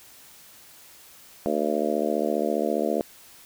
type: harmonic tone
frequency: 74.9 Hz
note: D2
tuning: 35 cents sharp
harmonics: 3 / 4 / 5 / 6 / 7 / 8 / 9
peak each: -30 / -30 / -30 / -30 / -30 / -30 / -30 dBFS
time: 1.46-3.01 s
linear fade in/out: 0 ms
effects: white hiss -50 dBFS RMS until 3.45 s